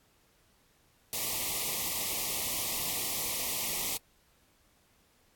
white band-stop noise, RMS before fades -33 dBFS, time 1.13-3.97 s, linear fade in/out 0 ms, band 1200 to 1900 Hz, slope 96 dB/octave, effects pink hiss -67 dBFS RMS until 5.35 s + AAC 64 kbps

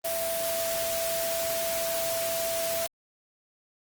sine tone in noise, 666 Hz, E5, 18 cents sharp, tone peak -29 dBFS, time 0.04-2.87 s, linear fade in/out 10 ms, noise white, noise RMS -32 dBFS, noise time 0.04-2.87 s, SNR 0 dB, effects Opus 24 kbps

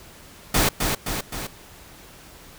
pink noise with echo, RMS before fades -19 dBFS, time 0.54-0.69 s, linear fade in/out 5 ms, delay 260 ms, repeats 3, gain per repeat -4 dB, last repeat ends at 1.47 s, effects pink hiss -46 dBFS RMS until 2.58 s

